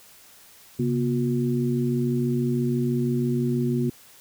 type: tone cluster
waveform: sine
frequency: 134.3 / 240.4 / 360.6 Hz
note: C3 / B3 / F#4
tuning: +46 / -46 / -45 cents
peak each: -25 / -24 / -28 dBFS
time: 0.79-3.9 s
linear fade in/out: 5 ms
effects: white hiss -51 dBFS RMS until 4.2 s